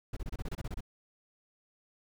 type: noise bursts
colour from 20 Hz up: brown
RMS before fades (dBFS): -36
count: 11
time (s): 0.13-0.807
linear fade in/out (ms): 5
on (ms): 37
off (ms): 27
effects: none